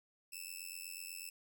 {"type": "tone with amplitude modulation", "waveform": "10% pulse", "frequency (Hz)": 2637, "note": "E7", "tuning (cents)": 0, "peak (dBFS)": -32, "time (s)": [0.32, 1.3], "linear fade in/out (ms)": 10, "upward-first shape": "sine", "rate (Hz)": 88.1, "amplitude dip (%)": 95, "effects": []}